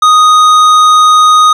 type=tone with tanh clipping; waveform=triangle; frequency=1244.5 Hz; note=D#6; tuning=in tune; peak=-4 dBFS; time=0.02-1.53 s; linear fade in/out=5 ms; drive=16 dB; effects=none